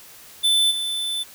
square tone with level steps, 3520 Hz, A7, in tune, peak -16 / -24 dBFS, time 0.43-1.24 s, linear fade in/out 20 ms, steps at 0.7 s, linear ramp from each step 20 ms, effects white hiss -45 dBFS RMS until 1.34 s

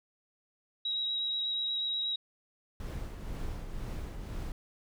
sine tone with vibrato, 3840 Hz, B7, 49 cents flat, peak -30 dBFS, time 0.85-2.16 s, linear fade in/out 5 ms, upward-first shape square, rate 8.3 Hz, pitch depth 9 cents each way
brown noise with tremolo, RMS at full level -36 dBFS, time 2.8-4.52 s, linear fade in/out 2 ms, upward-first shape triangle, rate 2 Hz, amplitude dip 50%
effects none

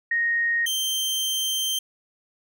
sine / sawtooth tone pair in turn, 1864.7 / 3136 Hz, A#6 / G7, 0 / 0 cents, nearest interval major sixth, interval 900 cents, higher second, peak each -20 dBFS, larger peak neither, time 0.11-0.66 / 0.66-1.79 s, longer second, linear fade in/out 5 ms, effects none

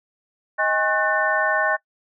sine tone cluster, 628 / 810 / 1085 / 1495 / 1794 Hz, D#5 / G#5 / C#6 / F#6 / A6, +16 / -43 / -37 / +17 / +33 cents, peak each -24 / -26 / -26 / -23 / -23 dBFS, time 0.58-1.77 s, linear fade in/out 20 ms, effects noise-tail reverb RT60 0.1 s tail -23 dB re dry

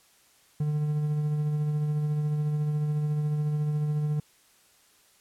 triangle tone with tremolo, 150 Hz, D3, 37 cents sharp, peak -21 dBFS, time 0.6-4.2 s, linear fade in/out 5 ms, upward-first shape triangle, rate 14 Hz, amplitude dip 35%, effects white hiss -61 dBFS RMS until 5.2 s + low-pass 12000 Hz 12 dB/octave

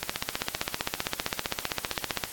click train, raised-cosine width 0.2 ms, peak -9 dBFS, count 35, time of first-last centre 0.03-2.238 s, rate 15.4 Hz, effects white hiss -41 dBFS RMS until 2.32 s + AAC 64 kbps

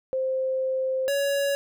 sine / square tone pair in turn, 523.3 / 561.3 Hz, C5 / C#5, 0 / +22 cents, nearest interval minor second, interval 122 cents, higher second, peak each -23 dBFS, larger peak neither, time 0.13-1.08 / 1.08-1.55 s, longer first, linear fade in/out 0 ms, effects none

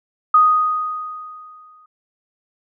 sine tone with exponential decay, 1244.5 Hz, D#6, in tune, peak -7 dBFS, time 0.34-1.86 s, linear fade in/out 5 ms, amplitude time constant 330 ms, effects none

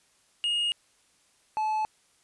triangle tone pair in turn, 2859 / 864.3 Hz, F7 / A5, +40 / -31 cents, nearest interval octave + major sixth, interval 2071 cents, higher first, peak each -23 dBFS, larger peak neither, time 0.44-0.72 / 1.57-1.85 s, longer neither, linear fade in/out 0 ms, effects white hiss -65 dBFS RMS until 2.23 s + resampled to 24000 Hz

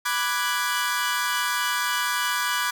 sawtooth chord, G# half-diminished seventh, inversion first, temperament equal, 987.8 / 1174.7 / 1480 / 1661.2 Hz, B5 / D6 / F#6 / G#6, 0 / 0 / 0 / 0 cents, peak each -25 dBFS, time 0.05-2.71 s, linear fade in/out 10 ms, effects none

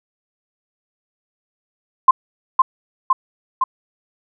sine tone with echo, 1046.5 Hz, C6, in tune, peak -4 dBFS, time 2.08-2.11 s, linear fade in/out 5 ms, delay 510 ms, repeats 3, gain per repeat -3 dB, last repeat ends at 3.64 s, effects none

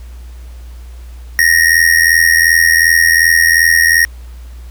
square tone with amplitude modulation, 1864.7 Hz, A#6, in tune, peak -4 dBFS, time 1.39-4.05 s, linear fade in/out 0 ms, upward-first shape sine, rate 82.7 Hz, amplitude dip 80%, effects added 60 Hz sine -28 dBFS peak until 4.7 s + pink hiss -46 dBFS RMS until 4.7 s

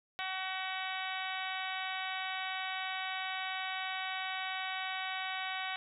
harmonic tone, 377 Hz, F#4, 32 cents sharp, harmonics 2 / 3 / 4 / 5 / 6 / 7 / 8 / 9 / 10, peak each -41 / -45 / -43 / -44 / -43 / -47 / -45 / -48 / -47 dBFS, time 0.19-5.76 s, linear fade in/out 0 ms, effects none

